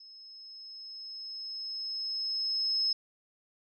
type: tone with level ramp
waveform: sine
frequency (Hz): 5180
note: E8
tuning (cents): -31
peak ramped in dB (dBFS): -49 to -25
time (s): 0-2.93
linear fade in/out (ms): 5
effects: none